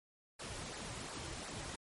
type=noise with flanger; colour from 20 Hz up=pink; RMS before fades=-45 dBFS; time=0.39-1.76 s; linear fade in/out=10 ms; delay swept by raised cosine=0.3 to 4.6 ms; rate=2.8 Hz; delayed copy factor=-0.65; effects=MP3 48 kbps

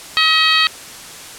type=harmonic tone; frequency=637 Hz; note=D#5; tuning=41 cents sharp; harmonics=2 / 3 / 4 / 5 / 6 / 7; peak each=-18 / -18 / -18 / -18 / -18 / -18 dBFS; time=0.17-0.67 s; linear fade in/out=0 ms; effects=white hiss -34 dBFS RMS until 1.38 s + low-pass 10000 Hz 12 dB/octave

